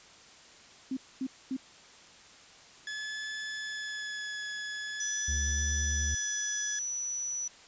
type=tone bursts; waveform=sine; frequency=262.2 Hz; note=C4; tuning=4 cents sharp; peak=-30 dBFS; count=3; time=0.91-1.567 s; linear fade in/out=5 ms; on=59 ms; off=240 ms
type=tone with vibrato; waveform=sawtooth; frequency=1711 Hz; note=A6; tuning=49 cents flat; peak=-32 dBFS; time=2.87-6.79 s; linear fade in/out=2 ms; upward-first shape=sine; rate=0.46 Hz; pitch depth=15 cents each way
type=tone; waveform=sine; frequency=5920 Hz; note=F#8; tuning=in tune; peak=-32 dBFS; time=5-7.48 s; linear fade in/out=5 ms
type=tone with pitch glide; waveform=triangle; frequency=73.42 to 74.96 Hz; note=D2 to D2; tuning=0 to +36 cents; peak=-28 dBFS; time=5.28-6.15 s; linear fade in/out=5 ms; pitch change=+36 cents; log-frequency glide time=5.52-5.61 s
effects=white hiss -54 dBFS RMS until 7.67 s + resampled to 16000 Hz